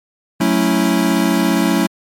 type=chord; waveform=square; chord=F# minor seventh; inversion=none; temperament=equal; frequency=185 / 220 / 277.2 / 329.6 Hz; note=F#3 / A3 / C#4 / E4; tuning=0 / 0 / 0 / 0 cents; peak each=-19 dBFS; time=0.4-1.87 s; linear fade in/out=10 ms; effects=MP3 64 kbps